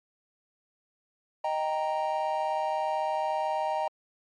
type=chord; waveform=triangle; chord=Eb major; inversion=none; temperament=equal; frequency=622.3 / 784 / 932.3 Hz; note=Eb5 / G5 / Bb5; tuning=0 / 0 / 0 cents; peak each=-29 dBFS; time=1.44-3.88 s; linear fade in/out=5 ms; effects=MP3 48 kbps